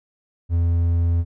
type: tone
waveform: triangle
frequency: 85 Hz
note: F2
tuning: 46 cents flat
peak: -14 dBFS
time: 0.49-1.25 s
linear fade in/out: 50 ms
effects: none